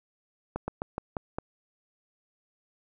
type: slowing click train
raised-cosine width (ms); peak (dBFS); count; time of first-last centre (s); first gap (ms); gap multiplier
1; -17; 6; 0.56-1.385; 120; 1.16
effects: none